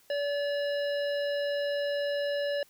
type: harmonic tone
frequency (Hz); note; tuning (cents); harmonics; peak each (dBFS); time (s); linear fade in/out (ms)
574; D5; -40; 1 / 3 / 5 / 7 / 9; -28 / -38 / -42 / -45 / -47; 0.1-2.63; 2
effects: white hiss -62 dBFS RMS until 2.69 s